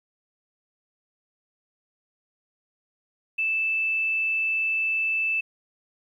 sine tone, 2637 Hz, E7, in tune, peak -22 dBFS, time 3.38-5.41 s, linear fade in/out 10 ms, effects 10-bit

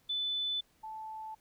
sine tone pair in turn, 3500 / 875 Hz, A7 / A5, -10 / -10 cents, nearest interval 2 octaves, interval 2400 cents, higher first, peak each -31 / -40 dBFS, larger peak first, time 0.09-0.61 / 0.83-1.35 s, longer neither, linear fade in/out 10 ms, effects pink hiss -69 dBFS RMS until 1.4 s

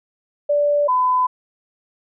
sine tone pair in turn, 583 / 1007.5 Hz, D5 / B5, -13 / +34 cents, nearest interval major sixth, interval 947 cents, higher second, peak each -14 dBFS, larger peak neither, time 0.49-0.88 / 0.88-1.27 s, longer neither, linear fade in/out 10 ms, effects none

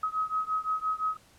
sine beating tone pair, 1269 / 1274.8 Hz, D#6 / D#6, +34 / +42 cents, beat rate 5.8 Hz, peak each -30 / -31 dBFS, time 0.03-1.17 s, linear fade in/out 5 ms, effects pink hiss -59 dBFS RMS until 1.38 s + low-pass 12000 Hz 12 dB/octave

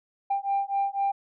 sine beating tone pair, 791 / 795 Hz, G5 / G5, +15 / +24 cents, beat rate 4 Hz, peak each -26 dBFS, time 0.3-1.12 s, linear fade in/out 10 ms, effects tanh soft clip ceiling -19 dBFS

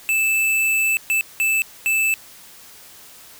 square tone bursts at uneven times, 2633 Hz, E7, 3 cents flat, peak -17 dBFS, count 4, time 0.09-0.97 / 1.1-1.21 / 1.4-1.62 / 1.86-2.14 s, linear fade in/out 0 ms, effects white hiss -44 dBFS RMS until 3.39 s

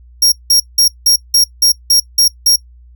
sawtooth tone bursts, 5588 Hz, F8, in tune, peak -4 dBFS, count 9, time 0.22-2.56 s, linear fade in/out 5 ms, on 100 ms, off 180 ms, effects noise-tail reverb RT60 0.1 s tail -21 dB re dry + added 60 Hz sine -38 dBFS peak until 2.95 s

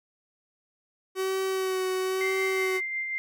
45% pulse tone with vibrato, 377.6 Hz, F#4, 35 cents sharp, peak -26 dBFS, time 1.15-2.81 s, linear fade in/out 50 ms, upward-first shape sine, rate 1 Hz, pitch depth 20 cents each way
sine tone with tremolo, 2093 Hz, C7, in tune, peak -27 dBFS, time 2.21-3.18 s, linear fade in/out 0 ms, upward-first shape sine, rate 5.5 Hz, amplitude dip 35%
effects none

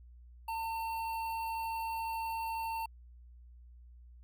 square tone with notch filter, 903 Hz, A5, 45 cents sharp, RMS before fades -37 dBFS, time 0.48-2.86 s, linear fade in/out 5 ms, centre 6400 Hz, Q 0.76, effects added 60 Hz sine -52 dBFS peak until 4.23 s

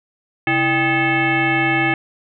sine tone with frequency modulation, 1255 Hz, D#6, 15 cents sharp, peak -14 dBFS, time 0.47-1.94 s, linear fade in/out 2 ms, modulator 463 Hz, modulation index 2.8, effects none

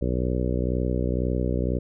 harmonic tone, 62 Hz, B1, 7 cents sharp, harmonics 1 / 2 / 3 / 4 / 5 / 6 / 7 / 8 / 9, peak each -26 / -29 / -31 / -32 / -33 / -34 / -34 / -35 / -36 dBFS, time 0.01-1.79 s, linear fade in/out 10 ms, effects none

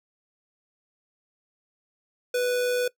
square tone with amplitude modulation, 493.9 Hz, B4, in tune, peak -22 dBFS, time 2.34-2.88 s, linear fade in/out 5 ms, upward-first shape sine, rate 107 Hz, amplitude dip 25%, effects noise-tail reverb RT60 0.1 s tail -20 dB re dry

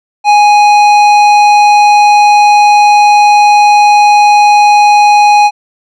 triangle tone with tanh clipping, 830 Hz, G#5, 1 cent flat, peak -4 dBFS, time 0.24-5.51 s, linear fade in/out 50 ms, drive 17 dB, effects none

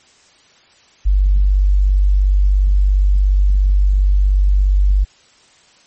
sine tone, 48.55 Hz, G1, 16 cents flat, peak -9 dBFS, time 1.05-5.05 s, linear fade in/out 20 ms, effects white hiss -50 dBFS RMS until 5.86 s + MP3 32 kbps

